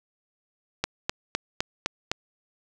click train, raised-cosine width 0.2 ms, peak -7 dBFS, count 6, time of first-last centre 0.84-2.116 s, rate 3.92 Hz, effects none

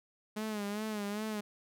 sawtooth tone with vibrato, 210 Hz, G#3, 19 cents sharp, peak -31 dBFS, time 0.36-1.41 s, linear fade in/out 10 ms, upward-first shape sine, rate 2.5 Hz, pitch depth 69 cents each way, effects none

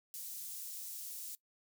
white high-pass noise, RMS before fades -45 dBFS, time 0.14-1.35 s, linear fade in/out 0 ms, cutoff 6200 Hz, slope 12 dB/octave, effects noise-tail reverb RT60 0.1 s tail -20 dB re dry

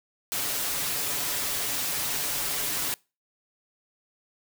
white noise with comb filter, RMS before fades -29 dBFS, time 0.32-2.94 s, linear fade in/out 0 ms, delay 7 ms, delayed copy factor +0.55, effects noise-tail reverb RT60 0.3 s tail -25 dB re dry

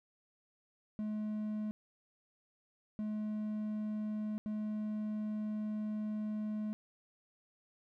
triangle tone bursts at uneven times, 213.1 Hz, G#3, 45 cents sharp, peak -33 dBFS, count 3, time 0.99-1.71 / 2.99-4.38 / 4.46-6.73 s, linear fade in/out 0 ms, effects none

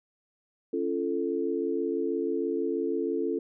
sine chord, Db augmented, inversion none, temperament equal with one note detuned, 277.2 / 343.4 / 440 Hz, Db4 / F4 / A4, 0 / -29 / 0 cents, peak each -32 / -30 / -30 dBFS, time 0.73-3.39 s, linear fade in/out 5 ms, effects none

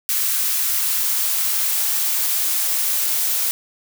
blue noise with high-pass filter sweep, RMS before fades -20 dBFS, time 0.09-3.51 s, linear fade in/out 0 ms, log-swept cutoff 1300 to 350 Hz, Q 1.1, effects none

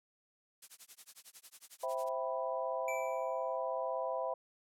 blue noise with tremolo, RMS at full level -48 dBFS, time 0.62-2.09 s, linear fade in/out 5 ms, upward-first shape sine, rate 11 Hz, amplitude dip 100%
sine chord, C major seventh, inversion none, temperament equal with one note detuned, 523.3 / 659.3 / 780.8 / 987.8 Hz, C5 / E5 / G5 / B5, 0 / 0 / -7 / 0 cents, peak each -38 / -38 / -43 / -40 dBFS, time 1.83-4.34 s, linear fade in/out 5 ms
square tone with exponential decay, 2324 Hz, D7, 19 cents flat, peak -38 dBFS, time 2.88-3.57 s, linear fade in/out 2 ms, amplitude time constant 150 ms
effects low-pass 11000 Hz 12 dB/octave

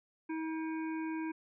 harmonic tone with a mistuned harmonic, 319.6 Hz, D#4, 47 cents sharp, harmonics 1 / 3 / 5 / 7 / 8, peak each -35 / -45 / -49 / -52 / -53 dBFS, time 0.29-1.32 s, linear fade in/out 10 ms, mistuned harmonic 8, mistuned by -79 cents, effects none

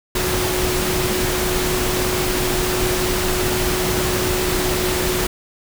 sine tone in noise, 365.8 Hz, F#4, 20 cents flat, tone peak -22 dBFS, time 0.15-5.27 s, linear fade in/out 5 ms, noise pink, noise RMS -21 dBFS, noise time 0.15-5.27 s, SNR -4 dB, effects none

